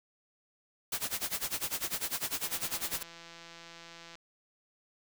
white noise with tremolo, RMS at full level -32 dBFS, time 0.92-3.03 s, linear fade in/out 5 ms, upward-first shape sine, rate 10 Hz, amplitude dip 90%
click train, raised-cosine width 0.2 ms, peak -32 dBFS, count 289, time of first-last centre 2.44-4.154 s, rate 168 Hz
effects none

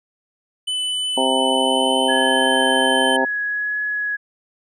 square tone with pitch glide, 3001 to 3078 Hz, F#7 to G7, +24 to -32 cents, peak -21 dBFS, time 0.67-3.17 s, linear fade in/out 10 ms, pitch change +44 cents, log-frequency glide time 1.45-2.52 s
harmonic tone, 131.4 Hz, C3, 8 cents sharp, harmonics 2 / 3 / 4 / 5 / 6 / 7, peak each -23 / -25 / -23 / -25 / -24 / -23 dBFS, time 1.17-3.25 s, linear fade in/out 5 ms
sine tone with vibrato, 1681 Hz, G#6, 20 cents sharp, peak -20 dBFS, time 2.08-4.17 s, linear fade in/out 20 ms, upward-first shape triangle, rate 1.3 Hz, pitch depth 12 cents each way
effects resampled to 22050 Hz

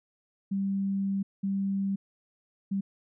sine tone bursts at uneven times, 196 Hz, G3, in tune, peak -26 dBFS, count 3, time 0.51-1.23 / 1.43-1.96 / 2.71-2.81 s, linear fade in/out 10 ms, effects none

